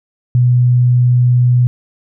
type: tone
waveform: sine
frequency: 123.47 Hz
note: B2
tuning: in tune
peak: -7 dBFS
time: 0.35-1.67 s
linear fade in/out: 0 ms
effects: none